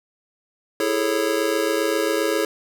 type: chord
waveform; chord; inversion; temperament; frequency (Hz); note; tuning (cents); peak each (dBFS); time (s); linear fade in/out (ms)
square; A major seventh; second; just; 330 / 412.5 / 440 / 550; E4 / G#4 / A4 / C#5; +2 / -12 / 0 / -14; -26; 0.8-2.45; 2
effects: none